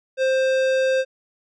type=tone with tanh clipping; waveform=sine; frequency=525 Hz; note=C5; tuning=6 cents sharp; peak=-19 dBFS; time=0.17-1.05 s; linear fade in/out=50 ms; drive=17 dB; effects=none